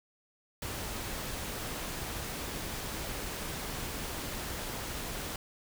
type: noise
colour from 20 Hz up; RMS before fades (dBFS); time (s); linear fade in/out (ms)
pink; -38; 0.62-5.36; 2
effects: none